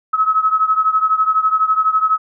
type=beating tone pair; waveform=sine; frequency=1282 / 1294 Hz; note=E6 / E6; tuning=-49 / -32 cents; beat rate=12 Hz; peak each=-14 / -17 dBFS; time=0.13-2.18 s; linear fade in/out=10 ms; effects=none